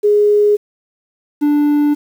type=tone pair in turn; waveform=sine / triangle; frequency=415.3 / 293.7 Hz; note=G#4 / D4; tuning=0 / 0 cents; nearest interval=tritone; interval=600 cents; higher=first; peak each=-8 dBFS; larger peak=neither; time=0.03-0.57 / 1.41-1.95 s; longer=neither; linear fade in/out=20 ms; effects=7-bit